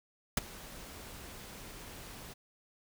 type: noise with ADSR envelope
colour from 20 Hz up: pink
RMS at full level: -26 dBFS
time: 0.37-2.34 s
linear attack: 4 ms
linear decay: 18 ms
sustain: -22 dB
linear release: 15 ms
effects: none